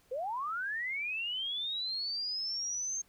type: linear sweep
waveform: sine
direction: up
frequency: 474 to 6420 Hz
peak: -33 dBFS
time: 0.11-3.02 s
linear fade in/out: 10 ms
effects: pink hiss -67 dBFS RMS until 3.08 s